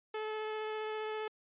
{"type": "tone with vibrato", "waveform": "sawtooth", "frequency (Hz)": 432.1, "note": "A4", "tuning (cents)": -31, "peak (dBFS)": -32, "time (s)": [0.14, 1.28], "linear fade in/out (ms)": 5, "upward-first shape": "triangle", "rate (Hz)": 15, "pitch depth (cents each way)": 10, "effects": ["resampled to 8000 Hz"]}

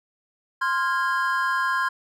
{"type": "chord", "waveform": "triangle", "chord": "F minor", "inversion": "second", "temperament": "equal with one note detuned", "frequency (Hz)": [1046.5, 1396.9, 1641.2], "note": ["C6", "F6", "Ab6"], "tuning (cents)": [0, 0, -21], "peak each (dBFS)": [-22, -26, -24], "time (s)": [0.61, 1.89], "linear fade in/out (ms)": 10, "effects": []}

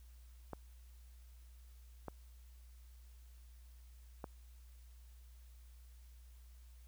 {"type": "clicks", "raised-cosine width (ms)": 1, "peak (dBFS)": -29, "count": 3, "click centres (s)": [0.533, 2.083, 4.242], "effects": ["added 60 Hz sine -55 dBFS peak until 6.87 s", "white hiss -71 dBFS RMS until 6.87 s"]}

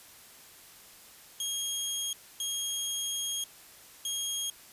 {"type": "tone bursts at uneven times", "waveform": "20% pulse", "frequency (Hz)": 3264, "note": "G#7", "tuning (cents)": -31, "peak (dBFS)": -26, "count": 3, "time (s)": [[1.4, 2.13], [2.4, 3.44], [4.05, 4.5]], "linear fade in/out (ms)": 2, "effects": ["white hiss -53 dBFS RMS until 4.72 s", "resampled to 32000 Hz"]}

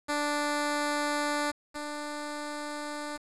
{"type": "tone pair in turn", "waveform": "10% pulse", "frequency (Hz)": [293.7, 295.9], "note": ["D4", "D4"], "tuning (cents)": [0, 13], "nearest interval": "unison", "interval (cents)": 13, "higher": "second", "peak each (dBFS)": [-19, -27], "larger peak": "first", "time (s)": [[0.08, 1.52], [1.74, 3.18]], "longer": "neither", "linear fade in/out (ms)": 20, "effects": ["resampled to 24000 Hz", "8-bit"]}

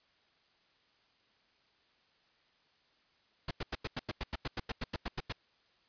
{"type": "noise bursts", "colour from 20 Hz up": "pink", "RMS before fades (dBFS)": -36, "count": 16, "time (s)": [3.48, 5.325], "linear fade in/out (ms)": 5, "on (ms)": 30, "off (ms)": 91, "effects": ["white hiss -70 dBFS RMS until 5.88 s", "resampled to 11025 Hz"]}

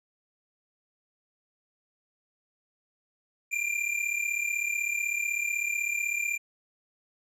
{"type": "tone pair together", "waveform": "square", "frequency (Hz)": [2369, 2405], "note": ["D7", "D7"], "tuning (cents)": [14, 41], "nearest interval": "unison", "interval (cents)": 27, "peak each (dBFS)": [-31, -31], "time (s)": [3.51, 6.38], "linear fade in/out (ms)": 20, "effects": ["low-pass 11000 Hz 12 dB/octave"]}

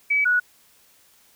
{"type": "tone pair in turn", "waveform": "sine", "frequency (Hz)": [2286, 1466.1], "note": ["D7", "F#6"], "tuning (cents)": [-47, -16], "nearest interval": "minor sixth", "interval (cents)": 769, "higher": "first", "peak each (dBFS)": [-17, -16], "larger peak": "second", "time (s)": [[0.1, 0.25], [0.25, 0.4]], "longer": "neither", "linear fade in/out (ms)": 10, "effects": ["white hiss -57 dBFS RMS until 1.35 s"]}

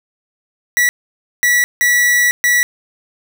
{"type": "tone bursts at uneven times", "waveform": "45% pulse", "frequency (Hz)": 1945, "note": "B6", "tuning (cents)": -27, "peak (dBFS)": -10, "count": 4, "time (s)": [[0.77, 0.89], [1.43, 1.64], [1.81, 2.31], [2.44, 2.63]], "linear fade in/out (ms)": 0, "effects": []}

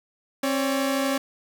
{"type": "tone pair together", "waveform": "sawtooth", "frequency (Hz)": [267.8, 568], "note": ["C4", "C#5"], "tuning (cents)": [40, 42], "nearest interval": "octave + minor second", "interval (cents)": 1302, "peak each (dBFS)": [-20, -23], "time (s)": [0.43, 1.18], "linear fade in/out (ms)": 5, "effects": []}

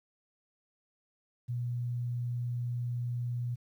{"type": "tone", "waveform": "sine", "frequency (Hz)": 121.2, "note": "B2", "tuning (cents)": -32, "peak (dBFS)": -31, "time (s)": [1.48, 3.56], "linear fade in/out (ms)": 20, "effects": ["11-bit"]}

